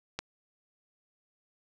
click, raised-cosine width 0.2 ms, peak -16 dBFS, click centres 0.19 s, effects none

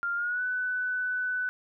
sine tone with pitch glide, 1396.9 to 1497.2 Hz, F6 to F#6, 0 to +20 cents, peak -27 dBFS, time 0.03-1.49 s, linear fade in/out 0 ms, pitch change +120 cents, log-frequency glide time 0.15-0.43 s, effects none

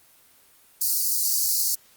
white high-pass noise, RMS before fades -23 dBFS, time 0.81-1.75 s, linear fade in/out 5 ms, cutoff 4300 Hz, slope 96 dB/octave, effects white hiss -56 dBFS RMS until 1.96 s + Opus 24 kbps

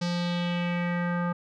square tone with low-pass filter sweep, 174.61 Hz, F3, in tune, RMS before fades -28 dBFS, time 0.01-1.33 s, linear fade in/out 10 ms, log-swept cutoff 5200 to 1300 Hz, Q 2.9, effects none

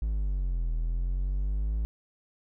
triangle exponential two-way sweep, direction down then up, 55 to 40.03 to 55 Hz, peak -24 dBFS, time 0.02-1.85 s, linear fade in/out 0 ms, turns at 0.73 s, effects none

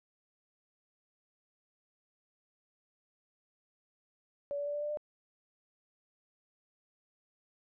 sine tone with pitch steps, 571 / 576.3 / 581.7 / 587.1 / 592.5 / 598 Hz, D5 / D5 / D5 / D5 / D5 / D5, -49 / -33 / -17 / -1 / +15 / +31 cents, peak -33 dBFS, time 4.51-4.972 s, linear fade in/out 0 ms, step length 77 ms, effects none

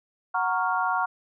sine chord, Gb major seventh, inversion none, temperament equal, 740 / 932.3 / 1108.7 / 1396.9 Hz, Gb5 / Bb5 / Db6 / F6, 0 / 0 / 0 / 0 cents, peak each -28 dBFS, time 0.34-1.06 s, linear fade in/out 10 ms, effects none

